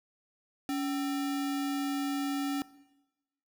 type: tone with sample-and-hold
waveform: sine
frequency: 281.1 Hz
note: C#4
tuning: 24 cents sharp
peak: -29 dBFS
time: 0.69-2.62 s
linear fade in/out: 0 ms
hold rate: 1050 Hz
effects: noise-tail reverb RT60 1.0 s tail -19 dB re dry